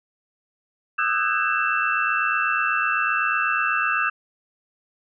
sine tone cluster, 1227 / 1315 / 1510 / 1631 / 2671 Hz, D#6 / E6 / F#6 / G#6 / E7, -25 / -5 / +35 / -32 / +22 cents, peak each -26 dBFS, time 0.98-4.1 s, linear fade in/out 10 ms, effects none

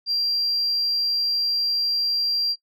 sine tone, 4743 Hz, D8, 16 cents sharp, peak -19 dBFS, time 0.06-2.56 s, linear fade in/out 50 ms, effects noise-tail reverb RT60 0.1 s tail -26 dB re dry + tanh soft clip ceiling -16 dBFS

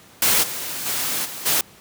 white noise with level steps, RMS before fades -17 / -29 / -24 / -33 / -19 dBFS, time 0.22-1.61 s, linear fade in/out 2 ms, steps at 0.42 / 0.85 / 1.24 / 1.45 s, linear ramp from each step 20 ms, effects pink hiss -48 dBFS RMS until 1.8 s + high-pass 100 Hz 12 dB/octave

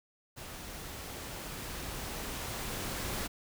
pink noise with level ramp, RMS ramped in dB -45 to -36 dBFS, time 0.36-3.28 s, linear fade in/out 20 ms, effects none

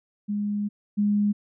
sine tone pair in turn, 206.2 / 206.2 Hz, G#3 / G#3, -12 / -12 cents, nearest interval unison, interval 0 cents, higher neither, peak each -24 / -19 dBFS, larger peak second, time 0.28-0.69 / 0.97-1.33 s, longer first, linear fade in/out 20 ms, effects none

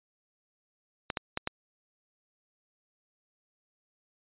clicks, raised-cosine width 0.3 ms, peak -14 dBFS, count 4, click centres 1.102 / 1.172 / 1.374 / 1.474 s, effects resampled to 8000 Hz

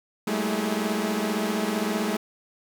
sawtooth tone cluster, 192.5 / 214.4 / 229.8 / 324.4 / 407.9 Hz, G3 / A3 / A#3 / E4 / G#4, -31 / -45 / -25 / -28 / -31 cents, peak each -28 / -23 / -30 / -29 / -30 dBFS, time 0.27-2.17 s, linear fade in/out 5 ms, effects none

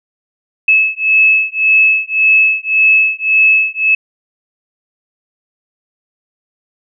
sine beating tone pair, 2595 / 2596.8 Hz, E7 / E7, -28 / -27 cents, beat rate 1.8 Hz, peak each -11 dBFS, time 0.68-3.95 s, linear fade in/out 5 ms, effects none

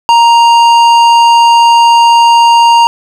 triangle tone with tanh clipping, 934 Hz, A#5, 3 cents sharp, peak -4 dBFS, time 0.09-2.87 s, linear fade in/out 0 ms, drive 17 dB, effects none

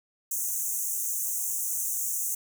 pink high-pass noise, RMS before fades -30 dBFS, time 0.31-2.35 s, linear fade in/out 5 ms, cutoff 6100 Hz, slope 96 dB/octave, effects none

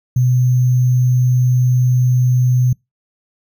sine tone with sample-and-hold, 125.1 Hz, B2, 23 cents sharp, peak -10 dBFS, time 0.16-2.73 s, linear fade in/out 5 ms, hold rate 6300 Hz, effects noise-tail reverb RT60 0.2 s tail -26 dB re dry

